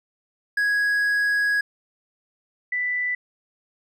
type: tone pair in turn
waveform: triangle / sine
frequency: 1661.2 / 1982.9 Hz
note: G#6 / B6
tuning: 0 / +6 cents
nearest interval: minor third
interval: 306 cents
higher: second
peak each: -17 / -22 dBFS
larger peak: first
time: 0.57-1.61 / 2.72-3.15 s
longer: first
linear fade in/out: 5 ms
effects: none